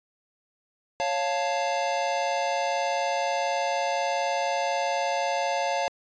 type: chord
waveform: square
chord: Db augmented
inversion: none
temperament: equal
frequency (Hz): 554.4 / 698.5 / 880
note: Db5 / F5 / A5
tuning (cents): 0 / 0 / 0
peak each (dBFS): -30 / -29 / -30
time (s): 1-5.88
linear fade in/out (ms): 0
effects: resampled to 16000 Hz